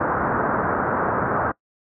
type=low-pass noise; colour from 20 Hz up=white; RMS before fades=-22 dBFS; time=0-1.52 s; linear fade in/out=10 ms; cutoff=1500 Hz; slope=48 dB/octave; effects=noise-tail reverb RT60 0.1 s tail -22 dB re dry + high-pass 80 Hz 12 dB/octave